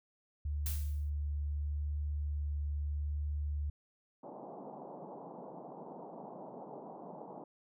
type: tone with vibrato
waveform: sine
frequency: 73.42 Hz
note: D2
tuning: in tune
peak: -33 dBFS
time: 0.45-3.7 s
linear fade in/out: 5 ms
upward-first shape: triangle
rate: 0.8 Hz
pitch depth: 10 cents each way
type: noise with exponential decay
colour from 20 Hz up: blue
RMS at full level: -38 dBFS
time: 0.66-1.1 s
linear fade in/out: 2 ms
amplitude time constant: 95 ms
type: band-pass noise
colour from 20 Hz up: white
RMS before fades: -48 dBFS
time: 4.23-7.44 s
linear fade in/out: 5 ms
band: 150 to 910 Hz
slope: 48 dB/octave
effects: none